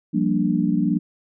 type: chord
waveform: sine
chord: G minor seventh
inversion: third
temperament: equal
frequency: 174.61 / 196 / 233.1 / 293.7 Hz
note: F3 / G3 / Bb3 / D4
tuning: 0 / 0 / 0 / 0 cents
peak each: -23 dBFS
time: 0.13-0.99 s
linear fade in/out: 20 ms
effects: none